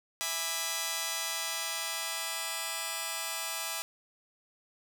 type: chord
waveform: 5% pulse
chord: E dominant seventh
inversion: none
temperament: just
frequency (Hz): 659.3 / 824.1 / 988.9 / 1186.7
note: E5 / G#5 / B5 / D6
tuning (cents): 0 / -14 / +2 / +18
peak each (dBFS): -27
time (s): 0.21-3.82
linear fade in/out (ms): 0
effects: none